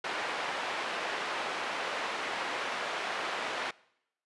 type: band-pass noise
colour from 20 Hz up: pink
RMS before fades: -35 dBFS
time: 0.04-3.71 s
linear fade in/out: 5 ms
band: 620 to 2800 Hz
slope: 12 dB/octave
effects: noise-tail reverb RT60 0.8 s tail -23 dB re dry + resampled to 24000 Hz